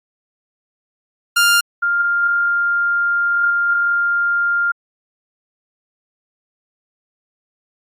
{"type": "tone pair in turn", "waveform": ["sawtooth", "sine"], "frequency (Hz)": [1400, 1400], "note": ["F6", "F6"], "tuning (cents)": [4, 4], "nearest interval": "unison", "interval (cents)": 0, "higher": "neither", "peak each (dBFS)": [-7, -14], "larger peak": "first", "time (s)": [[1.36, 1.61], [1.82, 4.72]], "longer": "second", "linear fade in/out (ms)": 10, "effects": ["AAC 48 kbps"]}